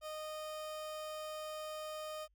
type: tone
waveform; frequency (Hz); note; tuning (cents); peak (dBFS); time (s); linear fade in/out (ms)
30% pulse; 617; D#5; -15; -39; 0.01-2.28; 50
effects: added 50 Hz sine -70 dBFS peak until 2.34 s